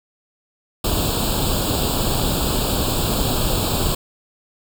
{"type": "noise with comb filter", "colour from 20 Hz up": "pink", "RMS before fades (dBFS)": -20, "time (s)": [0.84, 3.95], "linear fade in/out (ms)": 5, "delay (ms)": 0.25, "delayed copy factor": 0.95, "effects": []}